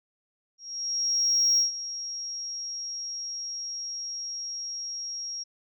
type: tone with ADSR envelope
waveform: sine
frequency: 5600 Hz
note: F8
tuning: 4 cents sharp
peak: -17 dBFS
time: 0.58-5.44 s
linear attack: 1000 ms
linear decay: 130 ms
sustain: -15 dB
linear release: 16 ms
effects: tanh soft clip ceiling -16 dBFS